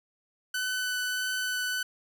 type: tone with vibrato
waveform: sawtooth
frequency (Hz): 1502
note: F#6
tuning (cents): +26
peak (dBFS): -25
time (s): 0.54-1.83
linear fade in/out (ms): 5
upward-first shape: sine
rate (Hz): 1.6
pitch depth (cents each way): 8
effects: none